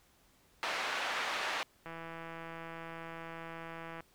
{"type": "band-pass noise", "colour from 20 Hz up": "pink", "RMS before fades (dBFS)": -36, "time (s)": [0.63, 1.63], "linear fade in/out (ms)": 0, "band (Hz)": [840, 3100], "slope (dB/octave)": 12}
{"type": "click train", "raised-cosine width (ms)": 0.5, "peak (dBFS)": -30, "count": 355, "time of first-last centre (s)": [1.86, 4.005], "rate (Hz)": 165}
{"effects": ["pink hiss -67 dBFS RMS until 4.14 s"]}